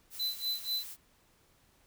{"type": "noise", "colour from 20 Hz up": "blue", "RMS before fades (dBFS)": -45, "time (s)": [0.1, 0.97], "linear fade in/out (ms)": 50}
{"type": "tone with tremolo", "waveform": "square", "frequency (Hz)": 4018, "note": "B7", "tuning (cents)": 29, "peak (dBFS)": -30, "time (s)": [0.19, 0.84], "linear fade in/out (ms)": 10, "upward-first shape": "sine", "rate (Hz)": 4.1, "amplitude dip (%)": 95}
{"effects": ["pink hiss -67 dBFS RMS until 1.86 s"]}